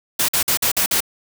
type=noise bursts; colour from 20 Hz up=white; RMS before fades=-18 dBFS; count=6; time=0.19-1.005 s; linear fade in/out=5 ms; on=95 ms; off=49 ms; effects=none